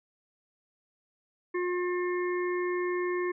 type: harmonic tone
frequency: 357.3 Hz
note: F4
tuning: 40 cents sharp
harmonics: 1 / 3 / 5 / 6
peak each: -28 / -37 / -39 / -41 dBFS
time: 1.54-3.32 s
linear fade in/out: 10 ms
effects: none